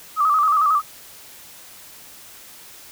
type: tone with vibrato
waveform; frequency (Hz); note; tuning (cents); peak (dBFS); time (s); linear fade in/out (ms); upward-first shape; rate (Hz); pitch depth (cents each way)
sine; 1219; D#6; -36; -14; 0.16-0.82; 50; square; 11; 71
effects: white hiss -43 dBFS RMS until 2.91 s